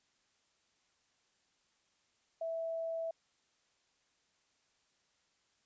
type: tone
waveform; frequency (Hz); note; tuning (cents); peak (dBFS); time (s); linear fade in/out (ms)
sine; 657; E5; -6; -35; 2.41-3.11; 5
effects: white hiss -75 dBFS RMS until 5.65 s + resampled to 16000 Hz